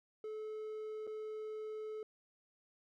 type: tone with dropouts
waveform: triangle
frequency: 432 Hz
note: A4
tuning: 32 cents flat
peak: -39 dBFS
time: 0.24-2.03 s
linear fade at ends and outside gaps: 2 ms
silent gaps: 1.069-1.074 s
effects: none